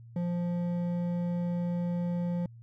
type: tone with hard clipping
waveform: sine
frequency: 174.61 Hz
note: F3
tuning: in tune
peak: -30 dBFS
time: 0.16-2.46 s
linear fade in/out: 2 ms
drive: 8 dB
effects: added 116 Hz sine -47 dBFS peak until 2.62 s